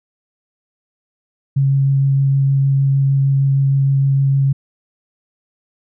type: tone with vibrato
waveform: sine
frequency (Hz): 137.1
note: C#3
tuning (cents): -19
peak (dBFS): -11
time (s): 1.56-4.53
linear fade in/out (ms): 10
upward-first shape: sine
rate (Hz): 6.5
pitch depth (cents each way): 8
effects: none